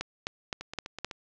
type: two click trains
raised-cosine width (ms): 0.2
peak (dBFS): -14 / -21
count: 5 / 5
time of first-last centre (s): 0.01-1.046 / 0.61-1.112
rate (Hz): 3.86 / 7.97
effects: low-pass 7000 Hz 12 dB/octave + 9-bit